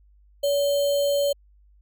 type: tone with sample-and-hold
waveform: sine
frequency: 569 Hz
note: C#5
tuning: 45 cents sharp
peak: -19 dBFS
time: 0.43-1.33 s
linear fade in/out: 10 ms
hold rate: 3675 Hz
effects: added 50 Hz sine -53 dBFS peak until 1.81 s